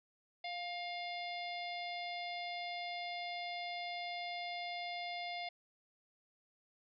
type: harmonic tone with a mistuned harmonic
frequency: 700 Hz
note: F5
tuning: 4 cents sharp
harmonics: 1 / 3 / 4 / 5 / 6 / 7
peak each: -42 / -45 / -54 / -49 / -54 / -53 dBFS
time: 0.44-5.49 s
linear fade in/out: 5 ms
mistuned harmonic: 3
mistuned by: +24 cents
effects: none